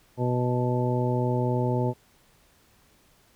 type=harmonic tone with a mistuned harmonic; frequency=123.7 Hz; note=B2; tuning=3 cents sharp; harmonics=1 / 2 / 3 / 4 / 5 / 7; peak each=-25 / -30 / -30 / -32 / -34 / -33 dBFS; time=0.17-1.94 s; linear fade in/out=50 ms; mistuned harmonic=7; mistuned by=+17 cents; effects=pink hiss -61 dBFS RMS until 3.35 s